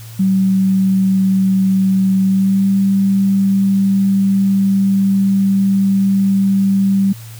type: tone with pitch glide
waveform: sine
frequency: 191.1 to 195.45 Hz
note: G3 to G3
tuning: -44 to -5 cents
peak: -10 dBFS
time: 0.19-7.13 s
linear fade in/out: 10 ms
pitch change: +39 cents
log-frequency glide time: 2.24-2.65 s
effects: added 113 Hz sine -31 dBFS peak until 7.39 s + white hiss -40 dBFS RMS until 7.39 s